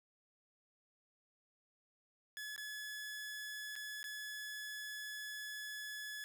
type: tone with dropouts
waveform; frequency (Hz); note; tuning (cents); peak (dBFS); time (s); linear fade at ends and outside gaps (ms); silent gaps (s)
sawtooth; 1706; G#6; +46; -40; 2.37-6.24; 0; 2.562-2.579 / 3.755-3.762 / 4.03-4.041
effects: none